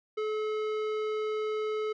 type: tone with tanh clipping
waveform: sine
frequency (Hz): 430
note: A4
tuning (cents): -40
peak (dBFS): -31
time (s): 0.17-1.93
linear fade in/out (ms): 10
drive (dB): 15
effects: none